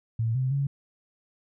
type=tone with pitch steps; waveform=sine; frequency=113.5 / 129.9 / 139.4 Hz; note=A#2 / C3 / C#3; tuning=-46 / -12 / +10 cents; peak=-23 dBFS; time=0.19-0.67 s; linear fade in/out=5 ms; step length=160 ms; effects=none